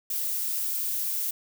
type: noise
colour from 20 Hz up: violet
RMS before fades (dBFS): -29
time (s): 0.1-1.31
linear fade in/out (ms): 5
effects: none